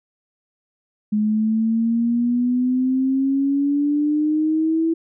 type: exponential sweep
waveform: sine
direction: up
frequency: 210 to 329.6 Hz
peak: -16 dBFS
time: 1.12-4.94 s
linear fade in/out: 10 ms
effects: none

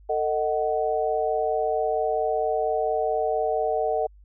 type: chord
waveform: sine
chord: D# diminished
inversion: second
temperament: just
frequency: 448 / 622.3 / 746.7 Hz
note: A4 / D#5 / F#5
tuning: +31 / 0 / +16 cents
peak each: -26 dBFS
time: 0.09-4.07 s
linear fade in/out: 10 ms
effects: added 50 Hz sine -48 dBFS peak until 4.24 s

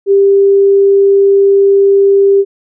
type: tone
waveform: sine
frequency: 395.8 Hz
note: G4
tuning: 17 cents sharp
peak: -4 dBFS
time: 0.06-2.45 s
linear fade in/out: 50 ms
effects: none

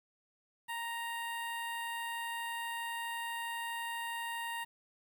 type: tone with notch filter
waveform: 15% pulse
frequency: 932.3 Hz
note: A#5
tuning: in tune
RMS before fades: -39 dBFS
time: 0.68-4.65 s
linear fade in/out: 20 ms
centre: 5500 Hz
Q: 0.56
effects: 10-bit

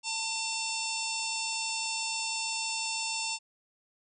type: harmonic tone with a mistuned harmonic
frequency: 894 Hz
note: A5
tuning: 27 cents sharp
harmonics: 1 / 3 / 4 / 5 / 6 / 7 / 8 / 9 / 10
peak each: -39 / -36 / -42 / -40 / -38 / -46 / -39 / -41 / -47 dBFS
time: 0.03-3.39 s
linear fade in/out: 50 ms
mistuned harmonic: 3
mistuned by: +16 cents
effects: none

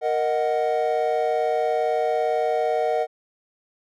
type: chord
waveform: triangle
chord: D# minor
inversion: second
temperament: equal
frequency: 466.2 / 622.3 / 740 Hz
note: A#4 / D#5 / F#5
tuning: 0 / 0 / 0 cents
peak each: -22 dBFS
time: 0.01-3.07 s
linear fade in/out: 50 ms
effects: tanh soft clip ceiling -9 dBFS

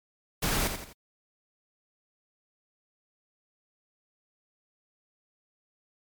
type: noise with echo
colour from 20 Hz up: pink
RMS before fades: -28 dBFS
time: 0.42-0.68 s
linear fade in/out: 10 ms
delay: 84 ms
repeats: 3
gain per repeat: -7 dB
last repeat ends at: 0.932 s
effects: MP3 96 kbps

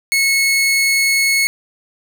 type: tone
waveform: sawtooth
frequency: 2190 Hz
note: C#7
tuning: 22 cents flat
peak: -9 dBFS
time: 0.12-1.47 s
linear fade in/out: 0 ms
effects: none

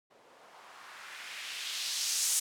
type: noise with low-pass filter sweep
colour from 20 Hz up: violet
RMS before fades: -37 dBFS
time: 0.1-2.4 s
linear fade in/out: 10 ms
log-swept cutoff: 500 to 8000 Hz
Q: 1.4
effects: none

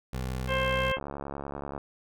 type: tone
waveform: 20% pulse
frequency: 63.9 Hz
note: C2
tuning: 40 cents flat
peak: -26 dBFS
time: 0.13-0.92 s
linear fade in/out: 5 ms
type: harmonic tone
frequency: 529 Hz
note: C5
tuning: 19 cents sharp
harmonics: 1 / 2 / 3 / 4 / 5 / 6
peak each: -29 / -32 / -34 / -35 / -36 / -37 dBFS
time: 0.47-0.99 s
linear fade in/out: 50 ms
type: click train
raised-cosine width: 1 ms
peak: -22 dBFS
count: 58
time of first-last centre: 0.97-1.779 s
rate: 70.5 Hz
effects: none

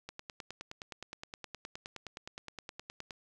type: click train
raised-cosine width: 0.2 ms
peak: -25 dBFS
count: 30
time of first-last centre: 0.09-3.108 s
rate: 9.61 Hz
effects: none

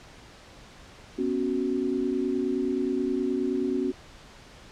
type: chord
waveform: sine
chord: B suspended second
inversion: none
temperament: equal with one note detuned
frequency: 246.9 / 276.4 / 370 Hz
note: B3 / C#4 / F#4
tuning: 0 / -5 / 0 cents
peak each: -30 / -28 / -28 dBFS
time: 1.18-3.92 s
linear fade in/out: 10 ms
effects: pink hiss -49 dBFS RMS until 4.71 s + low-pass 6000 Hz 12 dB/octave

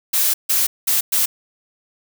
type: noise bursts at uneven times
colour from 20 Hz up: blue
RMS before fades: -17 dBFS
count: 4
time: 0.13-0.34 / 0.49-0.67 / 0.87-1.01 / 1.12-1.26 s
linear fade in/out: 10 ms
effects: none

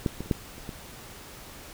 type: clicks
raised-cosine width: 3 ms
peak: -11 / -20 / -30 / -10 / -30 / -23 dBFS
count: 6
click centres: 0.062 / 0.206 / 0.26 / 0.312 / 0.581 / 0.692 s
effects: pink hiss -45 dBFS RMS until 1.73 s

